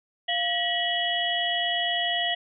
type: tone cluster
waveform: sine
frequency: 695 / 1927 / 2956 / 3308 Hz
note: F5 / B6 / F#7 / G#7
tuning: -9 / -43 / -2 / -8 cents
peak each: -29 dBFS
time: 0.28-2.35 s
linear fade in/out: 10 ms
effects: none